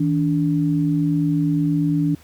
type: tone pair together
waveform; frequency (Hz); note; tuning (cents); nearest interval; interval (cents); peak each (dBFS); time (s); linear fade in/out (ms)
sine; 160.37 / 288.9; E3 / D4; -47 / -28; minor seventh; 1019; -19; 0-2.15; 5
effects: added 78 Hz sine -47 dBFS peak until 2.23 s + pink hiss -51 dBFS RMS until 2.23 s